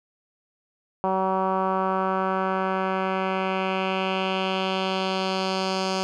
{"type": "tone with low-pass filter sweep", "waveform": "10% pulse", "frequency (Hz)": 189.4, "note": "F#3", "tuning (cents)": 41, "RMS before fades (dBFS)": -25, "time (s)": [1.04, 6.03], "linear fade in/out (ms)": 0, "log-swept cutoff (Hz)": [940, 5400], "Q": 2.2, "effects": []}